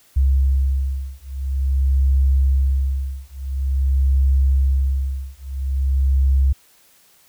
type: beating tone pair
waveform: sine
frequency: 67 / 67.48 Hz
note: C2 / C#2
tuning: +42 / -46 cents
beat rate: 0.48 Hz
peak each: -18 dBFS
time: 0.16-6.53 s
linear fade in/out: 10 ms
effects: white hiss -54 dBFS RMS until 7.28 s

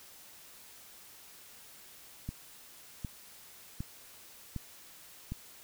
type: click train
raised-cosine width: 5 ms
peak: -24 dBFS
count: 5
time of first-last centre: 2.29-5.32 s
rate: 1.32 Hz
effects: white hiss -54 dBFS RMS until 5.63 s

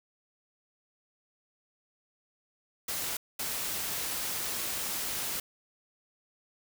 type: noise bursts at uneven times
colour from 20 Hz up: white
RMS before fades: -34 dBFS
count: 2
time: 2.88-3.17 / 3.39-5.4 s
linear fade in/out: 5 ms
effects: none

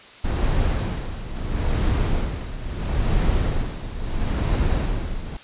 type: noise with tremolo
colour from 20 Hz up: brown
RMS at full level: -19 dBFS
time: 0.24-5.37 s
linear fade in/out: 5 ms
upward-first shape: sine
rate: 0.75 Hz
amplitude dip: 75%
effects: white hiss -44 dBFS RMS until 5.43 s + resampled to 8000 Hz

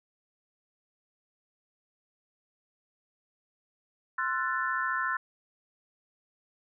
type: chord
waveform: sine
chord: F# half-diminished seventh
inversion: second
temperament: equal with one note detuned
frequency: 1046.5 / 1346.2 / 1480 / 1760 Hz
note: C6 / E6 / F#6 / A6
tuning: 0 / +36 / 0 / 0 cents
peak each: -33 dBFS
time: 4.18-5.17 s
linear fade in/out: 5 ms
effects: none

